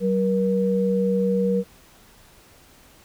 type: tone pair together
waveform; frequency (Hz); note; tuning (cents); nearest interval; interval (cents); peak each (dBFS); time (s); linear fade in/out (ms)
sine; 189.8 / 477.2; F#3 / A#4; +44 / +41; octave + major third; 1597; -21 / -21; 0-1.64; 50
effects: pink hiss -52 dBFS RMS until 3.04 s